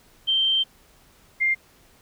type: tone pair in turn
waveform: sine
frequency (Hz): 3136 / 2108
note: G7 / C7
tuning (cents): 0 / +12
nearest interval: perfect fifth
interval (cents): 688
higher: first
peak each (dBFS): -18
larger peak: neither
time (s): 0.27-0.64 / 1.4-1.55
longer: first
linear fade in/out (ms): 20
effects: pink hiss -56 dBFS RMS until 2.01 s